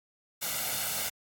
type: noise with comb filter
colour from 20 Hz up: white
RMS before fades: -32 dBFS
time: 0.41-1.1 s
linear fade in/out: 20 ms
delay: 1.4 ms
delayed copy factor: +0.65
effects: high-pass 80 Hz 12 dB/octave + AAC 64 kbps